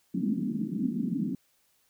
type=band-pass noise; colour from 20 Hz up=pink; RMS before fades=-30 dBFS; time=0.14-1.35 s; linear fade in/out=5 ms; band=180 to 280 Hz; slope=48 dB/octave; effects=white hiss -69 dBFS RMS until 1.89 s